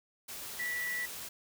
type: tone in noise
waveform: sine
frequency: 1950 Hz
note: B6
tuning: 23 cents flat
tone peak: -33 dBFS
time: 0.59-1.06 s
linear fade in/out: 10 ms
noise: white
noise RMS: -43 dBFS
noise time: 0.28-1.29 s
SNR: +7 dB
effects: none